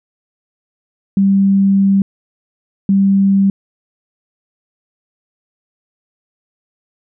sine tone pair in turn, 196 / 196 Hz, G3 / G3, 0 / 0 cents, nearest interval unison, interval 0 cents, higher neither, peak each -8 dBFS, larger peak neither, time 1.17-2.02 / 2.89-3.5 s, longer first, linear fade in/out 2 ms, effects none

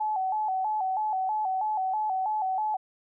sine tone with vibrato, 805 Hz, G5, 46 cents sharp, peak -25 dBFS, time 0-2.77 s, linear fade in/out 10 ms, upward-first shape square, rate 3.1 Hz, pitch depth 110 cents each way, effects none

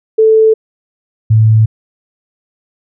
sine tone pair in turn, 440 / 110 Hz, A4 / A2, 0 / 0 cents, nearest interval 2 octaves, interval 2400 cents, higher first, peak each -4 dBFS, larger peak neither, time 0.18-0.54 / 1.3-1.66 s, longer neither, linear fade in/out 10 ms, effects none

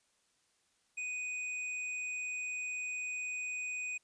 triangle tone with tanh clipping, 2489 Hz, D#7, in tune, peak -38 dBFS, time 0.97-3.98 s, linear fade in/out 10 ms, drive 17 dB, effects white hiss -74 dBFS RMS until 4.03 s + resampled to 22050 Hz

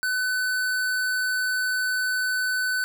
sine tone with hard clipping, 1506 Hz, F#6, 30 cents sharp, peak -24 dBFS, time 0.03-2.84 s, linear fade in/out 0 ms, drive 18 dB, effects none

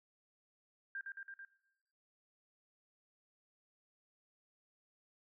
sine tone with echo, 1592 Hz, G6, 26 cents sharp, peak -40 dBFS, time 0.95-1.01 s, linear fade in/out 2 ms, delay 110 ms, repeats 4, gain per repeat -2 dB, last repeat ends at 1.45 s, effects noise-tail reverb RT60 0.8 s tail -18 dB re dry

